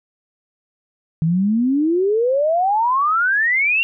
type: exponential sweep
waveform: sine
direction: up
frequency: 155.56 to 2794 Hz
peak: -14 dBFS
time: 1.22-3.83 s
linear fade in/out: 0 ms
effects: none